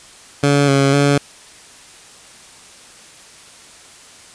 15% pulse tone with pitch steps, 142.5 / 138.1 / 142.3 Hz, C#3 / C#3 / C#3, +48 / -6 / +46 cents, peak -5 dBFS, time 0.43-1.18 s, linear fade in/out 5 ms, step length 250 ms, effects white hiss -42 dBFS RMS until 4.34 s + resampled to 22050 Hz

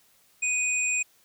sine tone pair together, 2489 / 7399 Hz, D#7 / A#8, 0 / -14 cents, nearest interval octave + perfect fifth, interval 1886 cents, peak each -25 / -28 dBFS, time 0.42-1.03 s, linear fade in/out 10 ms, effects white hiss -62 dBFS RMS until 1.24 s

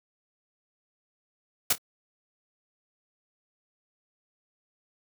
white noise with echo, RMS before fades -22 dBFS, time 1.7-1.73 s, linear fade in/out 5 ms, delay 26 ms, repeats 2, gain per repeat -14 dB, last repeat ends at 1.782 s, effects none

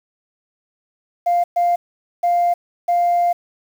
sine tone bursts at uneven times, 698.5 Hz, F5, in tune, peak -12 dBFS, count 4, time 1.26-1.44 / 1.56-1.76 / 2.23-2.54 / 2.88-3.33 s, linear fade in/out 10 ms, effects tanh soft clip ceiling -10 dBFS + 7-bit

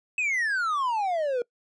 triangle exponential sweep, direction down, 2606 to 468.9 Hz, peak -22 dBFS, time 0.18-1.42 s, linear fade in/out 2 ms, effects noise-tail reverb RT60 0.1 s tail -24 dB re dry + resampled to 22050 Hz

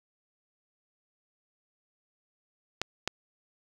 clicks, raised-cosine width 0.2 ms, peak -11 dBFS, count 2, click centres 2.816 / 3.076 s, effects 7-bit

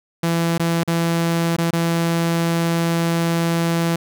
sawtooth tone with dropouts, 167.6 Hz, E3, 29 cents sharp, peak -13 dBFS, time 0.23-3.96 s, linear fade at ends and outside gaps 5 ms, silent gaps 0.58-0.596 / 0.835-0.876 / 1.565-1.583 / 1.708-1.73 s, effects none

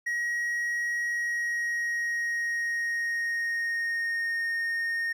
triangle tone with pitch glide, 1900 to 1844.8 Hz, A#6 to A#6, +33 to -19 cents, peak -25 dBFS, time 0.06-5.13 s, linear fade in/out 10 ms, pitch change -52 cents, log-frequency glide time 1.01-4.46 s, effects none

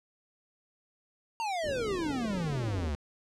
square exponential sweep, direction down, 939 to 69.3 Hz, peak -31 dBFS, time 1.4-2.95 s, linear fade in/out 0 ms
white low-pass noise, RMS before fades -40 dBFS, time 1.63-2.9 s, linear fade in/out 20 ms, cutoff 460 Hz, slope 24 dB/octave
effects low-pass 7000 Hz 12 dB/octave

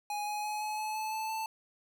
square tone with pitch steps, 830.6 / 837.8 / 845.1 / 852.5 / 859.9 / 867.4 / 874.9 / 882.5 Hz, G#5 / G#5 / G#5 / G#5 / A5 / A5 / A5 / A5, 0 / +15 / +30 / +45 / -40 / -25 / -10 / +5 cents, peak -34 dBFS, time 0.1-1.46 s, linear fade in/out 2 ms, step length 170 ms, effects none

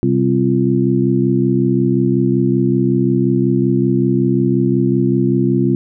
harmonic tone with a mistuned harmonic, 65.41 Hz, C2, in tune, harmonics 2 / 3 / 4 / 5, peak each -17 / -17 / -17 / -17 dBFS, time 0.03-5.75 s, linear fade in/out 0 ms, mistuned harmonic 5, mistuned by +99 cents, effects none

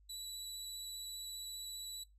25% pulse tone with vibrato, 3939 Hz, B7, 5 cents flat, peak -39 dBFS, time 0.09-2.04 s, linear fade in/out 10 ms, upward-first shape sine, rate 15 Hz, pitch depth 11 cents each way, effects noise-tail reverb RT60 0.2 s tail -21 dB re dry + added 50 Hz sine -62 dBFS peak until 2.18 s

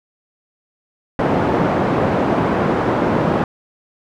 pink band-pass noise, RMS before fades -17 dBFS, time 1.19-3.44 s, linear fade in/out 2 ms, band 160 to 1000 Hz, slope 12 dB/octave, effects none

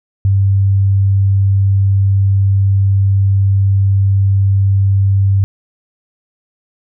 sine tone, 98 Hz, G2, in tune, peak -8 dBFS, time 0.25-5.44 s, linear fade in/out 0 ms, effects none

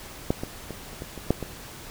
clicks, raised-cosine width 2 ms, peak -8 / -16 / -21 / -27 / -21 / -23 / -6 / -17 dBFS, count 8, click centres 0.305 / 0.435 / 0.707 / 0.931 / 1.021 / 1.177 / 1.306 / 1.427 s, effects pink hiss -42 dBFS RMS until 1.9 s

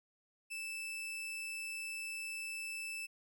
40% pulse tone, 2637 Hz, E7, in tune, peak -39 dBFS, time 0.5-3.07 s, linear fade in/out 20 ms, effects none

